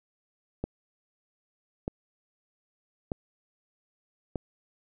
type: click train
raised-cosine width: 2 ms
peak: -17 dBFS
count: 4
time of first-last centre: 0.64-4.357 s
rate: 0.807 Hz
effects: none